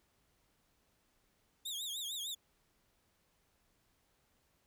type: tone with vibrato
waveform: sawtooth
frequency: 3520 Hz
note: A7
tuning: in tune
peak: -36 dBFS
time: 1.65-2.35 s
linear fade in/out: 10 ms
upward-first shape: triangle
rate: 6.6 Hz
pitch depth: 180 cents each way
effects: pink hiss -75 dBFS RMS until 4.66 s